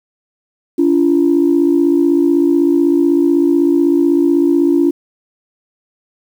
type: tone pair together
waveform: sine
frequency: 285.6 / 341.6 Hz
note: D4 / F4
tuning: -48 / -38 cents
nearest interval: minor third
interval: 310 cents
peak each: -11 dBFS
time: 0.78-4.91 s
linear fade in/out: 10 ms
effects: tanh soft clip ceiling -2 dBFS + 7-bit